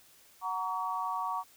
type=chord; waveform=sine; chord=F# major; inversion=none; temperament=equal with one note detuned; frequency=740 / 932.3 / 1132.7 Hz; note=F#5 / A#5 / C#6; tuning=0 / 0 / +37 cents; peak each=-38 / -35 / -34 dBFS; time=0.41-1.44 s; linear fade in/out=50 ms; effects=white hiss -60 dBFS RMS until 1.56 s